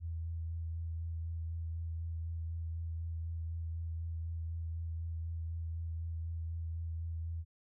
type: tone with vibrato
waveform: sine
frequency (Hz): 82.41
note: E2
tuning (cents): 0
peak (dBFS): -36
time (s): 0-7.45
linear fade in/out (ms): 50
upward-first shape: sine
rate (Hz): 4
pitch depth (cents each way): 17
effects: none